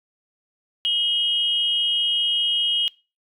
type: tone pair together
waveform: sine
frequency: 2900 / 3225 Hz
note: F#7 / G7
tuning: -35 / +48 cents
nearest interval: major second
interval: 183 cents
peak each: -21 / -21 dBFS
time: 0.85-2.88 s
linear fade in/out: 0 ms
effects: noise-tail reverb RT60 0.3 s tail -23 dB re dry + tanh soft clip ceiling -11 dBFS